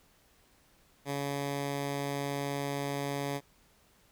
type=tone; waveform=10% pulse; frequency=141.1 Hz; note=C#3; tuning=31 cents sharp; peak=-24 dBFS; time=1.05-3.41 s; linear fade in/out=50 ms; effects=pink hiss -65 dBFS RMS until 4.11 s